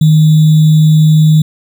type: tone with sample-and-hold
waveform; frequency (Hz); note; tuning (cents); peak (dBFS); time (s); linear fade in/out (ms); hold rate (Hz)
sine; 155.7; D#3; +2; -3; 0.01-1.42; 5; 3675
effects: none